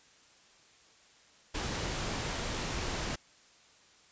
pink noise, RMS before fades -35 dBFS, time 1.54-3.16 s, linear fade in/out 10 ms, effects white hiss -61 dBFS RMS until 4.11 s + resampled to 16000 Hz

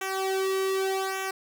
sawtooth tone with flanger, 383.3 Hz, G4, 39 cents flat, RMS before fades -28 dBFS, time 0.01-1.31 s, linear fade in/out 5 ms, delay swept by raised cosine 0.22 to 1.42 ms, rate 0.84 Hz, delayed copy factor -0.85, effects none

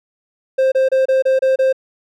triangle tone bursts, 527 Hz, C5, 12 cents sharp, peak -9 dBFS, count 7, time 0.58-1.728 s, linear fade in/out 10 ms, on 140 ms, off 28 ms, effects none

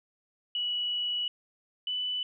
sine tone pair in turn, 2937 / 2987 Hz, F#7 / F#7, -13 / +16 cents, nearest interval unison, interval 29 cents, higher second, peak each -28 / -29 dBFS, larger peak first, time 0.55-1.28 / 1.87-2.23 s, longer first, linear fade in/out 2 ms, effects none

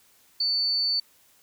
sine tone, 4500 Hz, C#8, 25 cents sharp, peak -22 dBFS, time 0.4-1 s, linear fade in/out 5 ms, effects white hiss -60 dBFS RMS until 1.42 s

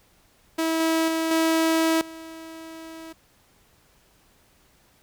sawtooth tone with level steps, 324.2 Hz, E4, 29 cents flat, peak -18 / -16 / -19 / -15 / -34 dBFS, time 0.58-3.13 s, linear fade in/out 10 ms, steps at 0.8 / 1.08 / 1.31 / 2.01 s, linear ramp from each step 2 ms, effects pink hiss -60 dBFS RMS until 5.02 s

